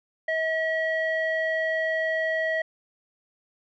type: tone with low-pass filter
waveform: square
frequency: 641 Hz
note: E5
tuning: 49 cents flat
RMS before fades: -26 dBFS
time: 0.28-2.62 s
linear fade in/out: 5 ms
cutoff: 2000 Hz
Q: 3.1
effects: none